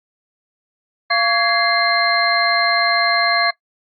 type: tone cluster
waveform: sine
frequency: 691 / 1131 / 1667 / 2089 / 4160 Hz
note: F5 / C#6 / G#6 / C7 / C8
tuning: -19 / +34 / +6 / -3 / -11 cents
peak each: -20 dBFS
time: 1.1-3.51 s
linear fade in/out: 10 ms
effects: noise-tail reverb RT60 0.1 s tail -19 dB re dry + Opus 48 kbps